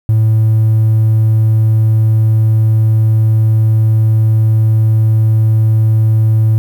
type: tone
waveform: triangle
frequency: 110 Hz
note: A2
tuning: in tune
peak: -4 dBFS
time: 0.09-6.58 s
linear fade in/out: 0 ms
effects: tanh soft clip ceiling -2 dBFS + 7-bit

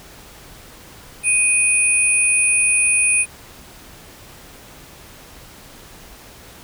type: tone pair together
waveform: sine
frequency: 2489 / 9397 Hz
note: D#7 / D9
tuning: 0 / 0 cents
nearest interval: octave + major seventh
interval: 2300 cents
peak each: -16 dBFS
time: 1.23-3.26 s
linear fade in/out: 50 ms
effects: pink hiss -42 dBFS RMS until 6.63 s

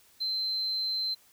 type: tone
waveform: triangle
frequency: 4100 Hz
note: C8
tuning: 36 cents flat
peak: -25 dBFS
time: 0.2-1.15 s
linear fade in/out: 20 ms
effects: tanh soft clip ceiling -26 dBFS + white hiss -61 dBFS RMS until 1.32 s

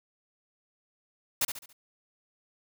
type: noise with echo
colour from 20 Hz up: white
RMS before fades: -26 dBFS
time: 1.41-1.45 s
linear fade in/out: 5 ms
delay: 70 ms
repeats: 4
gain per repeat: -8 dB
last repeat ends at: 1.73 s
effects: none

